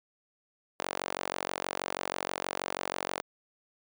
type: tone with high-pass filter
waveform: sawtooth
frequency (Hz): 46.25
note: F#1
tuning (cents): 0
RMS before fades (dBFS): -36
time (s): 0.79-3.22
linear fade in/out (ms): 10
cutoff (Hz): 590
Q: 1.1
effects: none